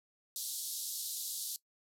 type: band-pass noise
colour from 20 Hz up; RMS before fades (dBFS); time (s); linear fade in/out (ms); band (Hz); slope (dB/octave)
white; -40; 0.36-1.56; 0; 3600 to 14000; 48
effects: noise-tail reverb RT60 0.1 s tail -19 dB re dry